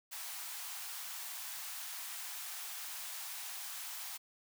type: high-pass noise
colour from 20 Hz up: white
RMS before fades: -44 dBFS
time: 0.11-4.18 s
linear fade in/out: 20 ms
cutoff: 690 Hz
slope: 48 dB/octave
effects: none